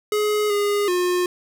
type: tone with pitch steps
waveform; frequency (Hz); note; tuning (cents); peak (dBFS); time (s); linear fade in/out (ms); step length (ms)
square; 420.9 / 409.7 / 358.4; G#4 / G#4 / F4; +23 / -24 / +45; -19; 0.12-1.26; 2; 380
effects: none